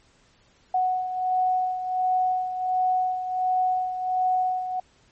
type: beating tone pair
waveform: sine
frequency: 739 / 740.4 Hz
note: F#5 / F#5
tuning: -2 / +1 cents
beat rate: 1.4 Hz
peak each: -22 / -29 dBFS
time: 0.74-4.8 s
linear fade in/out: 5 ms
effects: pink hiss -60 dBFS RMS until 5.11 s + MP3 32 kbps